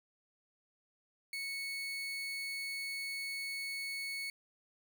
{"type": "tone", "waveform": "30% pulse", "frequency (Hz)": 2210, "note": "C#7", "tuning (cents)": -6, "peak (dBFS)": -35, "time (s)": [1.33, 4.3], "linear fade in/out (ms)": 2, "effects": []}